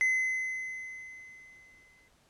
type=tone with exponential decay; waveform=triangle; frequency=2043 Hz; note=C7; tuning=42 cents flat; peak=-21 dBFS; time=0.01-2.08 s; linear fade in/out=0 ms; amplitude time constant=450 ms; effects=pink hiss -66 dBFS RMS until 2.29 s + low-pass 10000 Hz 12 dB/octave